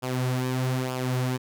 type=tone with flanger; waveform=sawtooth; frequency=128 Hz; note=C3; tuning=38 cents flat; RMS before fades=-27 dBFS; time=0.02-1.38 s; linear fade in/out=20 ms; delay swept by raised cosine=0.49 to 6.39 ms; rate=1.1 Hz; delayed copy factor=-0.6; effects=none